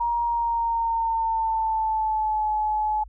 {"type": "tone with pitch glide", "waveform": "sine", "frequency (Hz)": [943, 854.8], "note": ["A#5", "G#5"], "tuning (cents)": [20, 50], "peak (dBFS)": -21, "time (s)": [0, 3.04], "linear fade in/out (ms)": 10, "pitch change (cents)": -170, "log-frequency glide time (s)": [0.24, 2.48], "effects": ["added 50 Hz sine -41 dBFS peak until 3.08 s"]}